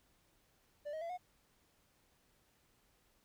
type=tone with pitch steps; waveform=triangle; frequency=587.3 / 629.5 / 674.6 / 723.1 Hz; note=D5 / D#5 / E5 / F#5; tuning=0 / +20 / +40 / -40 cents; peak=-38 dBFS; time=0.85-1.178 s; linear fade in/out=20 ms; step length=82 ms; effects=pink hiss -73 dBFS RMS until 3.24 s